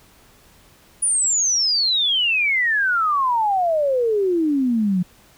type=exponential sweep; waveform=sine; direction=down; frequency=9800 to 174.61 Hz; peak=-16 dBFS; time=1.02-5.03 s; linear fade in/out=10 ms; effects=pink hiss -52 dBFS RMS until 5.37 s